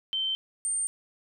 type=tone pair in turn; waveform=sine; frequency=3104 / 8761 Hz; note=G7 / C#9; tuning=-18 / -21 cents; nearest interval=octave + tritone; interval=1797 cents; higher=second; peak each=-26 dBFS; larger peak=neither; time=0.13-0.35 / 0.65-0.87 s; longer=neither; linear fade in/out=0 ms; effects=none